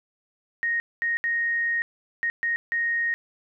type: tone bursts at uneven times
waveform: sine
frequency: 1864.7 Hz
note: A#6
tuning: in tune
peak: -22 dBFS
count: 6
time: 0.63-0.8 / 1.02-1.17 / 1.24-1.82 / 2.23-2.3 / 2.43-2.56 / 2.72-3.14 s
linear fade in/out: 0 ms
effects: none